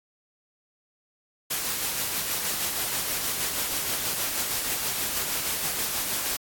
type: noise with tremolo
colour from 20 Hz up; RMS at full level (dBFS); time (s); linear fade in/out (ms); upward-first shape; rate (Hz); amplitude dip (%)
white; -27; 1.5-6.37; 10; sine; 6.3; 30
effects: AAC 64 kbps